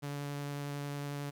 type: tone with vibrato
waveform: sawtooth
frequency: 143.3 Hz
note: D3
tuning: 42 cents flat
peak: -33 dBFS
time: 0.02-1.31 s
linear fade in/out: 20 ms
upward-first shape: triangle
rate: 11 Hz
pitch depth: 10 cents each way
effects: 11-bit

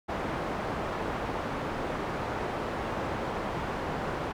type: low-pass noise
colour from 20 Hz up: white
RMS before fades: -33 dBFS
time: 0.08-4.33 s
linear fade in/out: 20 ms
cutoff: 960 Hz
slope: 12 dB/octave
effects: none

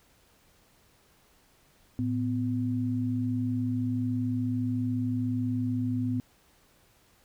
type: tone pair together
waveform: sine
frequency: 110.47 / 251.9 Hz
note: A2 / B3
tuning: +7 / +34 cents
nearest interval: octave + major second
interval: 1427 cents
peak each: -30 / -28 dBFS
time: 1.99-6.2 s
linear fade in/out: 0 ms
effects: pink hiss -63 dBFS RMS until 7.24 s

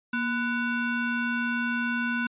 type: ring-modulated tone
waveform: square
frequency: 622.3 Hz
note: D#5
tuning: in tune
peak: -23 dBFS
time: 0.13-2.27 s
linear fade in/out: 5 ms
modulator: 860 Hz
effects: resampled to 8000 Hz

